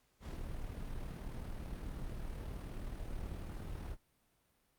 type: noise with amplitude modulation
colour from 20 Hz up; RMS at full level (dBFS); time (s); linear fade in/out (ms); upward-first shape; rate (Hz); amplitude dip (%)
brown; -41; 0.2-3.97; 50; sine; 38.6; 35
effects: pink hiss -75 dBFS RMS until 4.78 s + Opus 48 kbps